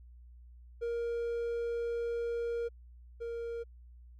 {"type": "tone pair in turn", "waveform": "triangle", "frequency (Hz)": [469.2, 466.5], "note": ["A#4", "A#4"], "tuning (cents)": [11, 1], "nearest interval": "unison", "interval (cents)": 10, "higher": "first", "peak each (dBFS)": [-30, -34], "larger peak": "first", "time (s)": [[0.81, 2.69], [3.2, 3.64]], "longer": "first", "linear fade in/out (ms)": 20, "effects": ["added 60 Hz sine -51 dBFS peak until 4.19 s"]}